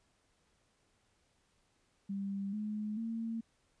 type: tone with pitch steps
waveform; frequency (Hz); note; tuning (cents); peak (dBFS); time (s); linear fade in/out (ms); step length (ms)
sine; 197.6 / 211.8 / 227; G3 / G#3 / A#3; +14 / +34 / -46; -35; 2.09-3.41; 10; 440
effects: pink hiss -74 dBFS RMS until 3.8 s + resampled to 22050 Hz